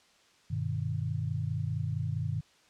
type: chord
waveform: sine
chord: G augmented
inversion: none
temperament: just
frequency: 98 / 122.5 / 153.12 Hz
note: G2 / B2 / D#3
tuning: 0 / -14 / -27 cents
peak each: -34 dBFS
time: 0.5-2.41 s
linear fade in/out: 10 ms
effects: white hiss -63 dBFS RMS until 2.69 s + low-pass 6000 Hz 12 dB/octave